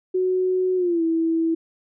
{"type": "tone with pitch glide", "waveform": "sine", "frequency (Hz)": [369.7, 327.5], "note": ["F#4", "E4"], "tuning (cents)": [-1, -11], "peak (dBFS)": -18, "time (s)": [0.14, 1.55], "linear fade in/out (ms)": 10, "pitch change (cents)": -210, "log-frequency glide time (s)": [0.76, 1.03], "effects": []}